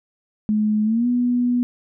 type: tone with pitch glide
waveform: sine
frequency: 213 to 244.7 Hz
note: G#3 to B3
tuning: +44 to -16 cents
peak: -16 dBFS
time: 0.49-1.63 s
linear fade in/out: 0 ms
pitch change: +240 cents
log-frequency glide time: 0.84-1.07 s
effects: none